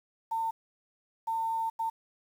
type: tone bursts at uneven times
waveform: sine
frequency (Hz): 903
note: A5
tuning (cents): +45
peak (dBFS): -28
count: 3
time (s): 0.31-0.51 / 1.27-1.7 / 1.79-1.9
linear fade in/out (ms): 10
effects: 9-bit